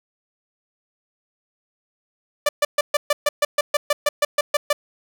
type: tone bursts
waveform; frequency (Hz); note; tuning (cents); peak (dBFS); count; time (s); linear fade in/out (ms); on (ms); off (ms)
sawtooth; 587.3; D5; 0; -11; 15; 2.46-4.73; 5; 30; 130
effects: none